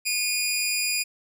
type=tone with amplitude modulation; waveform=15% pulse; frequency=2448 Hz; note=D#7; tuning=29 cents flat; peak=-14 dBFS; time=0.05-1.04 s; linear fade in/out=20 ms; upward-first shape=sine; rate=218 Hz; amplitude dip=55%; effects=none